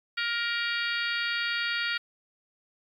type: harmonic tone with a mistuned harmonic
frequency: 470 Hz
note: A#4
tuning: 14 cents sharp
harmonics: 3 / 4 / 5 / 6 / 7 / 8 / 9 / 10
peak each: -31 / -33 / -35 / -37 / -38 / -39 / -40 / -41 dBFS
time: 0.17-1.98 s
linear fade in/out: 10 ms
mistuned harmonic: 9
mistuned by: +68 cents
effects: 10-bit